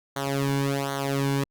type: tone with flanger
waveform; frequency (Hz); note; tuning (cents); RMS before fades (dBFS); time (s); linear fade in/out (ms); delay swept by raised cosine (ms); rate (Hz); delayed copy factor
sawtooth; 138.59; C#3; 0; -26; 0.16-1.44; 5; 0.39 to 1.59; 1.3; -0.85
effects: Opus 48 kbps